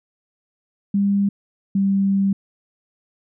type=tone pair in turn; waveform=sine; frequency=200 / 196.11 Hz; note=G3 / G3; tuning=+35 / +1 cents; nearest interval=unison; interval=34 cents; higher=first; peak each=-15 dBFS; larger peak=neither; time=0.94-1.29 / 1.75-2.33 s; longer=second; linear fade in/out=5 ms; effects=none